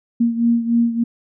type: beating tone pair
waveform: sine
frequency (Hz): 233.1 / 236.5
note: A#3 / A#3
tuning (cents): 0 / +25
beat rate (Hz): 3.4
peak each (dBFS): -15 / -20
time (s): 0.2-1.04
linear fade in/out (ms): 10
effects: none